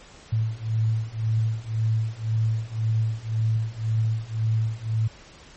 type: beating tone pair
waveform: sine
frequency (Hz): 110 / 111.9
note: A2 / A2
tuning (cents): 0 / +30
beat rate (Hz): 1.9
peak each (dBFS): -25 / -24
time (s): 0.32-5.08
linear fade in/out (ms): 10
effects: pink hiss -48 dBFS RMS until 5.56 s + MP3 32 kbps